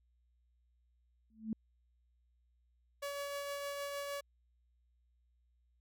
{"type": "tone with exponential growth", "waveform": "sine", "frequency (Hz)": 220, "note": "A3", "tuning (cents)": 0, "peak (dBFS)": -31, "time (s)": [1.3, 1.53], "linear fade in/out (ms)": 2, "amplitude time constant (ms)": 48}
{"type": "tone with tremolo", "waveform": "sawtooth", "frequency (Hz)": 567, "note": "C#5", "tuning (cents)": 39, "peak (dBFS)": -34, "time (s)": [3.02, 4.21], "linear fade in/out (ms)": 10, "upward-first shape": "triangle", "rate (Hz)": 6.5, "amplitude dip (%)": 30}
{"effects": ["added 60 Hz sine -70 dBFS peak until 5.8 s"]}